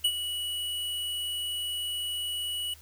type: tone with ADSR envelope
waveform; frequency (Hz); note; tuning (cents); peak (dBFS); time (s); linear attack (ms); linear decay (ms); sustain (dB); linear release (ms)
square; 2935; F#7; -15; -21; 0.04-2.74; 9; 62; -10; 5
effects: added 77 Hz sine -53 dBFS peak until 2.81 s + white hiss -55 dBFS RMS until 2.81 s